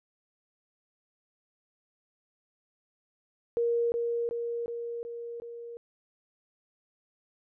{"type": "tone with echo", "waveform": "sine", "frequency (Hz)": 470, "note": "A#4", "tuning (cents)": 14, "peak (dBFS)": -24, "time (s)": [3.57, 3.92], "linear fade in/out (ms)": 0, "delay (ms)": 370, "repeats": 5, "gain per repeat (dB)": -3, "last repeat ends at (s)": 5.77, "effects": []}